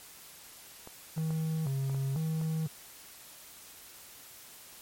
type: clicks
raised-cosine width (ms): 1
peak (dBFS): -31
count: 8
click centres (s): 0.874 / 1.179 / 1.306 / 1.669 / 1.897 / 1.946 / 2.161 / 2.414
type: tone with vibrato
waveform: triangle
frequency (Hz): 146.83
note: D3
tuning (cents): 0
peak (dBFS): -27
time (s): 1.16-2.68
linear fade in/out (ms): 20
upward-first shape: square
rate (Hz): 1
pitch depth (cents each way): 140
effects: white hiss -51 dBFS RMS until 4.81 s + MP3 64 kbps